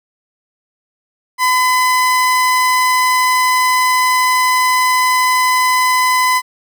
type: tone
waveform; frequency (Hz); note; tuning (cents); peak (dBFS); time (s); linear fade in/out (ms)
30% pulse; 1011; B5; +40; -8; 1.38-6.42; 50
effects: none